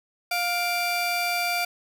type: tone pair together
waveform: 30% pulse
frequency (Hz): 705 / 2349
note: F5 / D7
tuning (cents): +16 / 0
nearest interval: octave + major sixth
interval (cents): 2084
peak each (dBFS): -24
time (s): 0.31-1.65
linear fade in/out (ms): 5
effects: none